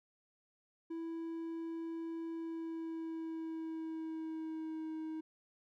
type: tone with pitch glide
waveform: triangle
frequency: 329.6 to 316.2 Hz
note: E4 to D#4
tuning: 0 to +28 cents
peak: -37 dBFS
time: 0.9-5.21 s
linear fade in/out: 10 ms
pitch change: -72 cents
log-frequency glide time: 2.32-4.95 s
effects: none